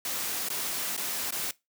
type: noise with dropouts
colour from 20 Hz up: white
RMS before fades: -32 dBFS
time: 0.05-1.51 s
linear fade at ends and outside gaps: 2 ms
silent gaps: 0.487-0.501 / 0.966-0.976 / 1.308-1.323 s
effects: noise-tail reverb RT60 0.2 s tail -20 dB re dry + high-pass 150 Hz 12 dB/octave

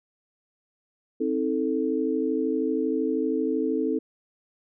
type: chord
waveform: sine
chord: A diminished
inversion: first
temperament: just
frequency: 264 / 316.8 / 440 Hz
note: C4 / Eb4 / A4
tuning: +16 / +31 / 0 cents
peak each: -27 dBFS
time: 1.2-3.99 s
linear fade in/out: 10 ms
effects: none

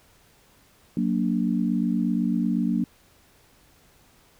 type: chord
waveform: sine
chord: Gb augmented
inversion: none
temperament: equal with one note detuned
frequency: 185 / 233.1 / 290.6 Hz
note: Gb3 / Bb3 / D4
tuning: 0 / 0 / -18 cents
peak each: -25 / -24 / -28 dBFS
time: 0.97-2.84 s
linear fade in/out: 2 ms
effects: pink hiss -58 dBFS RMS until 4.39 s

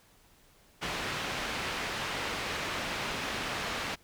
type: low-pass noise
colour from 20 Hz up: white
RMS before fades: -35 dBFS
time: 0.81-3.96 s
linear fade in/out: 20 ms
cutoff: 2800 Hz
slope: 12 dB/octave
effects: pink hiss -62 dBFS RMS until 4.03 s

